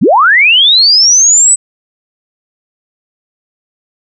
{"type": "linear sweep", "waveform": "sine", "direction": "up", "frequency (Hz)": [122, 8120], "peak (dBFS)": -3, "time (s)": [0.01, 1.56], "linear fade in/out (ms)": 20, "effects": []}